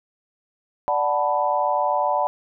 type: chord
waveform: sine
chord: B minor seventh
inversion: first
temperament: equal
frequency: 587.3 / 740 / 880 / 987.8 Hz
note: D5 / F#5 / A5 / B5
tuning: 0 / 0 / 0 / 0 cents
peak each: -24 dBFS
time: 0.88-2.27 s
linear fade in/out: 0 ms
effects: none